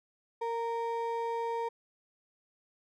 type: ring-modulated tone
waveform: triangle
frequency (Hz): 695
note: F5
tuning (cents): -9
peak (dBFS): -26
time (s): 0.41-1.69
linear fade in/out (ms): 10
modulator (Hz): 233
effects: none